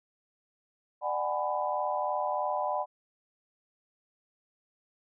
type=chord; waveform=sine; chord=G# half-diminished seventh; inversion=second; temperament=just; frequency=598 / 747.5 / 830.6 / 996.7 Hz; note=D5 / F#5 / G#5 / B5; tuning=+31 / +17 / 0 / +16 cents; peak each=-33 / -33 / -35 / -33 dBFS; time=1.01-2.86 s; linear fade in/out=50 ms; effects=none